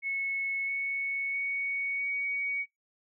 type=tone with pitch steps; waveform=sine; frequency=2197 / 2214 / 2230 / 2247 Hz; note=C#7 / C#7 / C#7 / C#7; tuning=-16 / -3 / +10 / +23 cents; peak=-29 dBFS; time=0.02-2.66 s; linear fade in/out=50 ms; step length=660 ms; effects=noise-tail reverb RT60 0.2 s tail -23 dB re dry